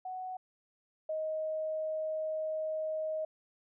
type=tone pair in turn; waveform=sine; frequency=743 / 627 Hz; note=F#5 / D#5; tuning=+7 / +13 cents; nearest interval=minor third; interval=294 cents; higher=first; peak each=-37 / -32 dBFS; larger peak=second; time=0.05-0.37 / 1.09-3.25 s; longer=second; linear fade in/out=5 ms; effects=none